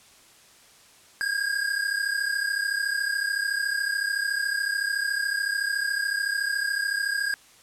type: tone pair together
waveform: square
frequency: 1606.2 / 1640 Hz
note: G6 / G#6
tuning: +42 / -22 cents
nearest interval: unison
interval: 36 cents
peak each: -28 dBFS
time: 1.21-7.34 s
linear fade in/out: 0 ms
effects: white hiss -54 dBFS RMS until 7.62 s + low-pass 10000 Hz 12 dB/octave